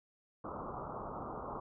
white low-pass noise, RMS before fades -43 dBFS, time 0.44-1.6 s, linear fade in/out 5 ms, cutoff 1300 Hz, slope 96 dB/octave, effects none

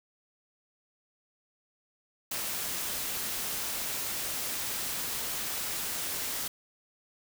white noise, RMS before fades -34 dBFS, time 2.31-6.48 s, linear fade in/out 5 ms, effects none

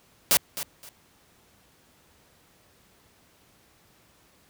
white noise with echo, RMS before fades -19 dBFS, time 0.31-0.37 s, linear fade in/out 0 ms, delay 260 ms, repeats 2, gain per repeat -13 dB, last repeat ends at 0.89 s, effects pink hiss -60 dBFS RMS until 4.49 s + high-pass 60 Hz 12 dB/octave

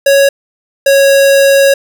square tone pair in turn, 554.4 / 551.5 Hz, C#5 / C#5, 0 / -9 cents, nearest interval unison, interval 9 cents, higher first, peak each -5 dBFS, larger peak neither, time 0.06-0.29 / 0.86-1.74 s, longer second, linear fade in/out 5 ms, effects none

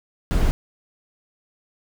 brown noise, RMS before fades -18 dBFS, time 0.31-0.51 s, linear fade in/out 0 ms, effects none

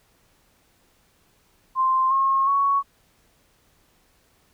sine tone with pitch steps, 1046.5 / 1079.7 / 1113.9 Hz, C6 / C#6 / C#6, 0 / -46 / +8 cents, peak -17 dBFS, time 1.75-2.83 s, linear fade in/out 50 ms, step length 360 ms, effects pink hiss -62 dBFS RMS until 4.53 s

